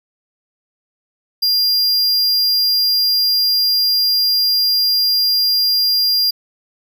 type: tone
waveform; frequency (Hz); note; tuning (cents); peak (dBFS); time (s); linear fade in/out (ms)
square; 4800; D8; +37; -13; 1.42-6.31; 10
effects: none